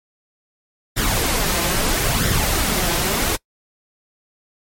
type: noise with flanger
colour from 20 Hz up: pink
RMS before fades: -19 dBFS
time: 0.96-3.37 s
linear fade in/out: 20 ms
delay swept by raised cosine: 0.55 to 5.85 ms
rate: 0.76 Hz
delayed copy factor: +0.5
effects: noise-tail reverb RT60 0.1 s tail -24 dB re dry + MP3 64 kbps